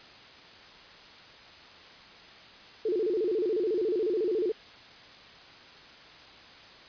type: tone with vibrato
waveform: sine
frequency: 396.2 Hz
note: G4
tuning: 18 cents sharp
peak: -25 dBFS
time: 2.85-4.52 s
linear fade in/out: 5 ms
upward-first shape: square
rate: 14 Hz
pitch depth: 180 cents each way
effects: white hiss -50 dBFS RMS until 6.88 s + resampled to 11025 Hz